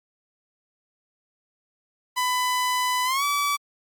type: tone with pitch glide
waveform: sawtooth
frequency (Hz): 1000 to 1148.7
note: B5 to D6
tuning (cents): +21 to -39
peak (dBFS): -18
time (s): 2.16-3.57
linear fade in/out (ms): 20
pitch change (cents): +240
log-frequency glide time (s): 3.05-3.24
effects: Opus 48 kbps